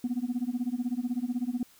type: tone with tremolo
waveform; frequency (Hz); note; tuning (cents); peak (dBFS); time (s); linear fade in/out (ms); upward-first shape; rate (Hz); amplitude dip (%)
sine; 245.4; B3; -11; -23; 0.04-1.63; 2; sine; 16; 95
effects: tanh soft clip ceiling -23 dBFS + white hiss -59 dBFS RMS until 1.79 s